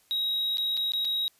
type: tone with dropouts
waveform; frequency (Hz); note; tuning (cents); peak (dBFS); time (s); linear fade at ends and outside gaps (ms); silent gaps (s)
triangle; 3814; A#7; +39; -24; 0.11-1.28; 0; 0.572-0.582 / 0.769-0.774 / 0.92-0.935 / 1.048-1.052
effects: white hiss -64 dBFS RMS until 1.39 s + resampled to 32000 Hz